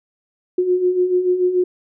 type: beating tone pair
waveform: sine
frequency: 357.2 / 364.1 Hz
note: F4 / F#4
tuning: +39 / -28 cents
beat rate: 6.9 Hz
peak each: -22 / -15 dBFS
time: 0.58-1.64 s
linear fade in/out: 5 ms
effects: none